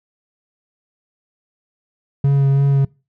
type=tone with vibrato; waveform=triangle; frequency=138.59 Hz; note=C#3; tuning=in tune; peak=-9 dBFS; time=2.24-2.85 s; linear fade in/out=5 ms; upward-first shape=sine; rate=3 Hz; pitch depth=16 cents each way; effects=noise-tail reverb RT60 0.3 s tail -24 dB re dry